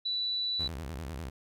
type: tone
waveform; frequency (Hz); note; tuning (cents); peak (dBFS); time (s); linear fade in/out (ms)
sine; 3958; B7; +3; -29; 0.05-0.68; 10
type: tone with vibrato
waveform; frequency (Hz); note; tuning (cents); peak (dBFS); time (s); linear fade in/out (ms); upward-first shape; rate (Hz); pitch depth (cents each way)
sawtooth; 73.42; D2; 0; -33; 0.59-1.3; 10; square; 10; 230
effects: none